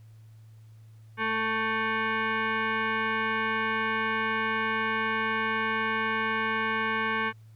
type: tone with frequency modulation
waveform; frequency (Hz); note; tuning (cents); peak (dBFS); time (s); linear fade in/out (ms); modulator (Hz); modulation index
sine; 220; A3; 0; -25; 1.17-7.33; 50; 664; 3.1
effects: added 110 Hz sine -48 dBFS peak until 7.55 s + pink hiss -68 dBFS RMS until 7.55 s